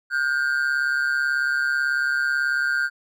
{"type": "ring-modulated tone", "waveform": "triangle", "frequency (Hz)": 1502, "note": "F#6", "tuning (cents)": 26, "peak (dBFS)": -15, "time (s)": [0.1, 2.9], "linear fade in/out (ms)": 50, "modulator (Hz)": 69.1, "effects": []}